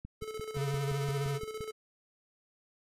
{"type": "click train", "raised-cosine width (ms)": 5, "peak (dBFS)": -30, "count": 10, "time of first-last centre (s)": [0.05, 1.607], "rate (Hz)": 5.78}
{"type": "tone with tremolo", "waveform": "square", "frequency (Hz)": 434.6, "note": "A4", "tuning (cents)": -21, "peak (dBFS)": -37, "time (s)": [0.21, 1.72], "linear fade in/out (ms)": 20, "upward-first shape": "square", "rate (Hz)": 15, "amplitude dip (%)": 55}
{"type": "tone with vibrato", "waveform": "square", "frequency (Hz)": 138.59, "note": "C#3", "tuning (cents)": 0, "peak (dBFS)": -32, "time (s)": [0.54, 1.4], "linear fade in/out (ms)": 50, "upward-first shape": "triangle", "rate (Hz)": 12, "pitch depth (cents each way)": 36}
{"effects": ["resampled to 32000 Hz"]}